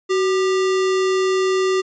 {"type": "tone with sample-and-hold", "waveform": "sine", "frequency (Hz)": 376.4, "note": "F#4", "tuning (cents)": 30, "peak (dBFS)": -15, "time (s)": [0.09, 1.82], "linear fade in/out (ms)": 20, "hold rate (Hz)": 1575, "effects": ["resampled to 16000 Hz"]}